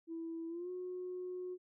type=tone with pitch glide; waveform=sine; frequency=329.6 to 363.6 Hz; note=E4 to F#4; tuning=0 to -30 cents; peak=-39 dBFS; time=0.07-1.58 s; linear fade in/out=50 ms; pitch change=+170 cents; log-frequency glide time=0.48-0.7 s; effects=tanh soft clip ceiling -35 dBFS